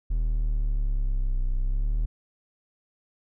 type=exponential two-way sweep; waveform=triangle; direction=down then up; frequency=40.87 to 30.87 to 40.22 Hz; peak=-20 dBFS; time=0.1-2.06 s; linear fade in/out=10 ms; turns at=1.55 s; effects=none